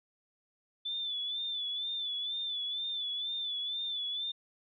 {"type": "tone with vibrato", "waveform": "sine", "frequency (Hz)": 3500, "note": "A7", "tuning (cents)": -10, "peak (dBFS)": -33, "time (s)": [0.85, 4.32], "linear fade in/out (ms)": 10, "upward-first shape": "sine", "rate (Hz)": 2.1, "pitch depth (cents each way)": 61, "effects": []}